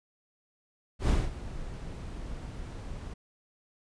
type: noise with ADSR envelope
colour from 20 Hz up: brown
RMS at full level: -23 dBFS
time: 0.99-3.14 s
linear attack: 97 ms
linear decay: 210 ms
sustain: -16 dB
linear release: 8 ms
effects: resampled to 22050 Hz